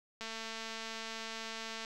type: click train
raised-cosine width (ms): 0.2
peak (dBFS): -25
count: 368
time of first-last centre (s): 0.21-1.848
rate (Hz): 224
effects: none